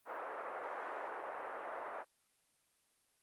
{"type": "band-pass noise", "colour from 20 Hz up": "pink", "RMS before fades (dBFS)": -44, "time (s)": [0.05, 2.05], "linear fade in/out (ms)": 50, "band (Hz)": [480, 1600], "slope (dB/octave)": 24, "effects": ["white hiss -75 dBFS RMS until 3.22 s", "Opus 32 kbps"]}